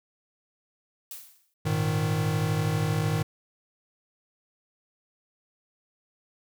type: noise with exponential decay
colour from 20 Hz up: blue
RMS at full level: -37 dBFS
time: 1.11-1.54 s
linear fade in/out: 2 ms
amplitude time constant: 93 ms
type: chord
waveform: square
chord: Ab suspended second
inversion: none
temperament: equal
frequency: 103.83 / 116.54 / 155.56 Hz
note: Ab2 / Bb2 / Eb3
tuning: 0 / 0 / 0 cents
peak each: -30 / -32 / -27 dBFS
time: 1.65-3.23 s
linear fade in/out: 10 ms
effects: none